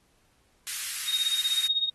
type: high-pass noise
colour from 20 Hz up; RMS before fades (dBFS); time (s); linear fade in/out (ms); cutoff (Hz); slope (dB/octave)
white; -33; 0.67-1.67; 0; 1500; 24
type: tone with tremolo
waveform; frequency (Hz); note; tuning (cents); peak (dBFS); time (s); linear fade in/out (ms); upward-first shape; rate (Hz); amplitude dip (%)
sine; 3729; A#7; 0; -20; 1.07-1.9; 10; triangle; 16; 85
effects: pink hiss -67 dBFS RMS until 1.94 s + AAC 32 kbps